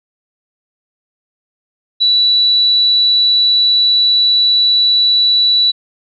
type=tone; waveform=sine; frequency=3945 Hz; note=B7; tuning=3 cents flat; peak=-8 dBFS; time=2-5.72 s; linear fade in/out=20 ms; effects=none